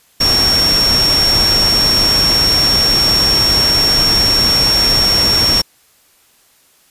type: tone in noise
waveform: sine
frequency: 5510 Hz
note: F8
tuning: 24 cents flat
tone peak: -10 dBFS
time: 0.2-5.62 s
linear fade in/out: 10 ms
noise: pink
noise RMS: -18 dBFS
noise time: 0.2-5.62 s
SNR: +5 dB
effects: white hiss -52 dBFS RMS until 6.9 s + resampled to 32000 Hz